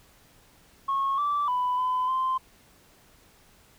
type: tone with pitch steps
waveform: sine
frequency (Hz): 1093 / 1163 / 995 / 1011 / 1040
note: C#6 / D6 / B5 / B5 / C6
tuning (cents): -25 / -17 / +13 / +40 / -11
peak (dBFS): -22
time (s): 0.88-2.38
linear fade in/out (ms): 10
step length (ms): 300
effects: tanh soft clip ceiling -20 dBFS + pink hiss -58 dBFS RMS until 3.78 s